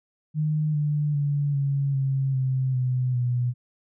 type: tone with pitch steps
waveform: sine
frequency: 153.1 / 148.4 / 143.84 / 139.42 / 135.14 / 130.99 / 126.97 / 123.07 Hz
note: D#3 / D3 / D3 / C#3 / C#3 / C3 / B2 / B2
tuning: -28 / +18 / -36 / +10 / -44 / +2 / +48 / -6 cents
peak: -21 dBFS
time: 0.34-3.54 s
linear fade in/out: 50 ms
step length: 400 ms
effects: none